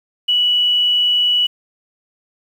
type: tone with quantisation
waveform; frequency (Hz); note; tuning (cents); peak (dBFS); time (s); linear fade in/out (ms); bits
sine; 2945; F#7; -9; -12; 0.28-1.47; 10; 7
effects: none